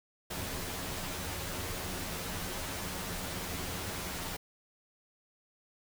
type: noise with comb filter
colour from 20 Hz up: pink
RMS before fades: -38 dBFS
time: 0.3-4.37 s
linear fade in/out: 10 ms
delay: 11 ms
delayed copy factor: +0.65
effects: none